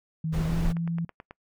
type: tone with pitch glide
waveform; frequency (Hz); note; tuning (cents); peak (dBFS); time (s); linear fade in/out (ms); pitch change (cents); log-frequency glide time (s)
sine; 160 to 167.76; D#3 to E3; +49 to +31; -26; 0.24-1.05; 5; +82; 0.4-0.64
type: noise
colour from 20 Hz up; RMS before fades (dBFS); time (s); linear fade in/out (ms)
brown; -28; 0.32-0.73; 20
type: click train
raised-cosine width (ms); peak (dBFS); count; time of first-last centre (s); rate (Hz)
0.5; -26; 7; 0.66-1.309; 9.24
effects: noise-tail reverb RT60 0.1 s tail -25 dB re dry

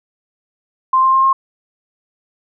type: tone with pitch steps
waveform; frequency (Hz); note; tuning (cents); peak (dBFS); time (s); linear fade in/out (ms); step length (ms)
sine; 1046.5 / 1054.4 / 1062.3 / 1070.3; C6 / C6 / C6 / C6; 0 / +13 / +26 / +39; -9; 0.93-1.33; 5; 100
effects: none

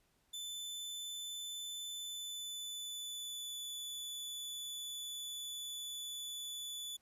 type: tone with pitch glide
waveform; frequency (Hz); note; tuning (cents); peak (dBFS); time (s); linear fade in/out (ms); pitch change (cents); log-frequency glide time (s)
sawtooth; 3516 to 3468; A7 to A7; -2 to -26; -39; 0.33-6.97; 10; -24; 1.9-3.7
effects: pink hiss -75 dBFS RMS until 7.01 s + resampled to 32000 Hz

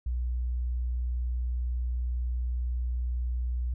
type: tone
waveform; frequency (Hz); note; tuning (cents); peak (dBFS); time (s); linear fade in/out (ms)
sine; 61; B1; -21; -27; 0.06-3.74; 5
effects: none

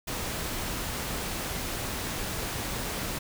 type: noise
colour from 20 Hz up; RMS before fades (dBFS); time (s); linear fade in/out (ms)
pink; -33; 0.07-3.19; 10
effects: none

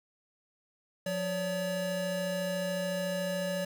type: tone pair together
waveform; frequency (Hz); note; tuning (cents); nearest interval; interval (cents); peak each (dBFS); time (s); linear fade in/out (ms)
square; 178.71 / 570; F3 / C#5; +40 / +48; octave + minor sixth; 2008; -36 / -33; 1.06-3.65; 5
effects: 10-bit

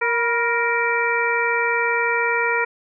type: harmonic tone with a mistuned harmonic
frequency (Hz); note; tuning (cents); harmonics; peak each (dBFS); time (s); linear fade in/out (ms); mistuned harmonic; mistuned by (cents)
467.2; A#4; +4; 1 / 2 / 3 / 4 / 5; -24 / -24 / -24 / -24 / -24; 0.01-2.65; 10; 2; +57
effects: none

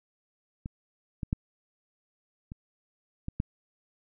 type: clicks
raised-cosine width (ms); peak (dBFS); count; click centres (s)
5; -23 / -20 / -14 / -27 / -21 / -15; 6; 0.659 / 1.232 / 1.329 / 2.519 / 3.284 / 3.401
effects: none

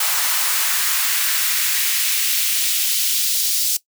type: noise with high-pass filter sweep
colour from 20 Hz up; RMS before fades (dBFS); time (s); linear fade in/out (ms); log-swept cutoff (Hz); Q
white; -19; 0-3.77; 5; 920 to 4500; 1.2
effects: noise-tail reverb RT60 0.1 s tail -18 dB re dry

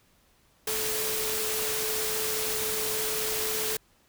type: tone in noise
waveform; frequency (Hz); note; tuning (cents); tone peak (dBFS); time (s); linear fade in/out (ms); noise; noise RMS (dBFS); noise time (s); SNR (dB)
sine; 435.1; A4; -19; -34; 0.67-3.77; 5; white; -30; 0.67-3.77; -7
effects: pink hiss -64 dBFS RMS until 4.08 s

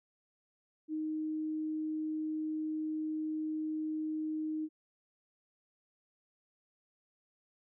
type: tone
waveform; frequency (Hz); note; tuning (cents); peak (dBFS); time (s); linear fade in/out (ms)
sine; 311.1; D#4; 0; -33; 0.88-4.69; 50
effects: none

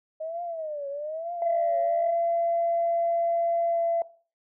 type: tone with vibrato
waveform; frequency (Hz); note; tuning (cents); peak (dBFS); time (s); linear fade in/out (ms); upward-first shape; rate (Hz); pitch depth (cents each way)
sine; 623; D#5; +2; -30; 0.2-2.14; 10; triangle; 1.1; 210
type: tone with pitch glide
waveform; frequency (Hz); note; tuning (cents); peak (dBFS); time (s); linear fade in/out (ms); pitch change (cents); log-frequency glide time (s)
sine; 679 to 674.7; F5 to E5; -49 to +40; -22; 1.42-4.02; 2; -11; 3.7-3.79
effects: noise-tail reverb RT60 0.4 s tail -18 dB re dry + tanh soft clip ceiling -16 dBFS

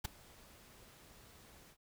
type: noise with ADSR envelope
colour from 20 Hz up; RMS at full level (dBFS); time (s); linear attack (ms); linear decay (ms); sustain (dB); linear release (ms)
pink; -36; 0.04-1.77; 12; 10; -24; 66
effects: none

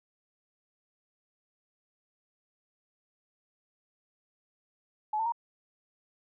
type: tone with pitch steps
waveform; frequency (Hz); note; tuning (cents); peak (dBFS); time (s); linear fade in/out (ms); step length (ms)
sine; 854 / 894.4 / 936.7; G#5 / A5 / A#5; +48 / +28 / +8; -27; 5.13-5.322; 5; 64
effects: none

